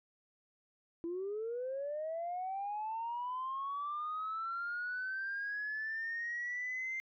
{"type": "linear sweep", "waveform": "sine", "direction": "up", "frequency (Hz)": [329.6, 2096], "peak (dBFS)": -35, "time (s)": [1.04, 7], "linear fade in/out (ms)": 0, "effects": ["tanh soft clip ceiling -32 dBFS"]}